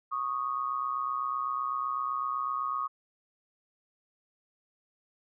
sine tone pair together, 1108.7 / 1236.6 Hz, C#6 / D#6, 0 / -11 cents, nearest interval major second, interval 189 cents, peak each -32 / -32 dBFS, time 0.11-2.88 s, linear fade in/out 20 ms, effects none

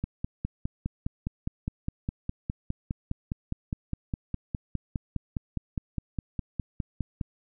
click train, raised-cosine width 5 ms, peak -17 dBFS, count 36, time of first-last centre 0.04-7.212 s, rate 4.88 Hz, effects none

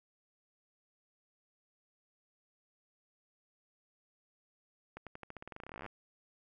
accelerating click train, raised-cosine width 0.5 ms, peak -30 dBFS, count 25, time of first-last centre 4.97-5.863 s, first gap 97 ms, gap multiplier 0.9, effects none

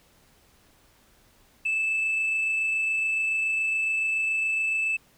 sine tone with amplitude modulation, 2628 Hz, E7, 6 cents flat, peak -20 dBFS, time 1.65-4.97 s, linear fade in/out 10 ms, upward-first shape sine, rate 27.1 Hz, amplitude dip 25%, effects tanh soft clip ceiling -21 dBFS + pink hiss -60 dBFS RMS until 5.17 s

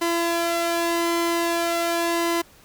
sawtooth tone with flanger, 338.8 Hz, E4, 48 cents sharp, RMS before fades -23 dBFS, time 0.01-2.42 s, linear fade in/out 10 ms, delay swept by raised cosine 1 to 2 ms, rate 0.43 Hz, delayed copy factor +0.55, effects pink hiss -52 dBFS RMS until 2.64 s

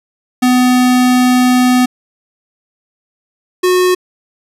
square tone pair in turn, 250.6 / 364.6 Hz, B3 / F#4, +25 / -25 cents, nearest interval tritone, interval 650 cents, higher second, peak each -8 / -9 dBFS, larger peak first, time 0.42-1.86 / 3.63-3.95 s, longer first, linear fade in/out 10 ms, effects resampled to 32000 Hz

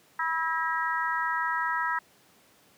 harmonic tone with a mistuned harmonic, 325.2 Hz, E4, 23 cents flat, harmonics 3 / 4 / 5 / 6, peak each -30 / -31 / -32 / -33 dBFS, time 0.19-1.99 s, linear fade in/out 5 ms, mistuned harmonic 6, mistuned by -43 cents, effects pink hiss -60 dBFS RMS until 2.77 s + high-pass 150 Hz 12 dB/octave

